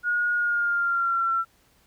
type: tone with pitch glide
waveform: sine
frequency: 1441 to 1352.3 Hz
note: F#6 to E6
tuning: -46 to +44 cents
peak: -21 dBFS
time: 0.03-1.45 s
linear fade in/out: 50 ms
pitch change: -110 cents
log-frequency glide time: 0.34-1.3 s
effects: pink hiss -62 dBFS RMS until 1.86 s